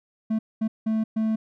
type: tone bursts at uneven times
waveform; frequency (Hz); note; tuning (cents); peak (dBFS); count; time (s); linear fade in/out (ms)
triangle; 220; A3; 0; -19; 4; 0.3-0.39 / 0.61-0.68 / 0.86-1.04 / 1.16-1.36; 10
effects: none